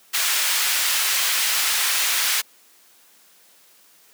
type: high-pass noise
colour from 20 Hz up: pink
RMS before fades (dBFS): -21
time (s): 0.13-2.42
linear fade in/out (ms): 20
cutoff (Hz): 1800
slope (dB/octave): 12
effects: white hiss -54 dBFS RMS until 4.13 s + high-pass 200 Hz 12 dB/octave